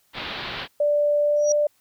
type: low-pass noise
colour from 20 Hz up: white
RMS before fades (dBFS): -32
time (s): 0.13-0.68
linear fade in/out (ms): 50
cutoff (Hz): 4100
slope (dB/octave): 48
type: tone with pitch glide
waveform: sine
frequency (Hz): 587.3 to 591.4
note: D5 to D5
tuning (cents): 0 to +12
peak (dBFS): -17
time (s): 0.8-1.67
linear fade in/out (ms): 5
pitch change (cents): +12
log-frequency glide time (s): 1.21-1.44
type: tone with exponential growth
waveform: sine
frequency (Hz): 5780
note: F#8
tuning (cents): -41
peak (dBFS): -19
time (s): 1.36-1.52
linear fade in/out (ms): 2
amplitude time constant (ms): 33
effects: white hiss -64 dBFS RMS until 1.8 s